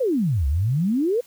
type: exponential two-way sweep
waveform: sine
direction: down then up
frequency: 559 to 65 to 509 Hz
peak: -18 dBFS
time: 0-1.21 s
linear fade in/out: 10 ms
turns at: 0.47 s
effects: white hiss -53 dBFS RMS until 1.26 s